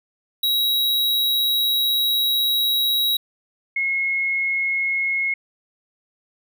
square / sine tone pair in turn, 3854 / 2167 Hz, B7 / C#7, -43 / -40 cents, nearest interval minor seventh, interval 997 cents, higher first, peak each -18 / -19 dBFS, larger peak first, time 0.43-3.17 / 3.76-5.34 s, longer first, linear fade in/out 5 ms, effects none

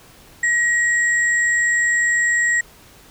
sine tone pair together, 1900 / 7600 Hz, A#6 / A#8, +33 / +33 cents, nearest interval 2 octaves, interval 2400 cents, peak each -15 / -25 dBFS, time 0.43-2.61 s, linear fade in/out 5 ms, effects pink hiss -47 dBFS RMS until 3.1 s

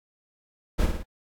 brown noise with echo, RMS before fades -20 dBFS, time 0.78-0.87 s, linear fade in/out 20 ms, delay 55 ms, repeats 3, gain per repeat -5 dB, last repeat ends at 1.035 s, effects AAC 64 kbps

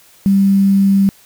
sine tone with quantisation, 196.3 Hz, G3, 3 cents sharp, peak -8 dBFS, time 0.26-1.09 s, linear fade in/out 0 ms, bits 6, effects white hiss -47 dBFS RMS until 1.25 s

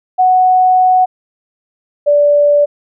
sine tone pair in turn, 740 / 582.7 Hz, F#5 / D5, 0 / -14 cents, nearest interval major third, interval 414 cents, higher first, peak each -6 dBFS, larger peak neither, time 0.18-1.06 / 2.06-2.66 s, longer first, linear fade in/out 20 ms, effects none

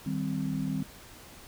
sine chord, C minor, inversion first, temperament equal, 155.56 / 196 / 261.6 Hz, Eb3 / G3 / C4, 0 / 0 / 0 cents, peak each -33 dBFS, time 0.06-0.83 s, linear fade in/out 5 ms, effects pink hiss -50 dBFS RMS until 1.47 s

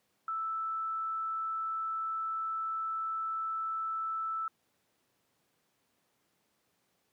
sine tone, 1318.5 Hz, E6, in tune, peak -32 dBFS, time 0.28-4.48 s, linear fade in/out 2 ms, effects pink hiss -75 dBFS RMS until 7.12 s + high-pass 150 Hz 12 dB/octave

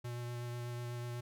square tone with vibrato, 120.6 Hz, B2, 41 cents flat, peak -40 dBFS, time 0.04-1.21 s, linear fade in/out 10 ms, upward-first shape triangle, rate 8.1 Hz, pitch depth 16 cents each way, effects none

